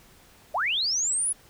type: linear sweep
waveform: sine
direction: up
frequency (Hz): 544 to 10548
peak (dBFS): -23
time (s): 0.54-1.33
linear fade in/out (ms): 10
effects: pink hiss -55 dBFS RMS until 1.49 s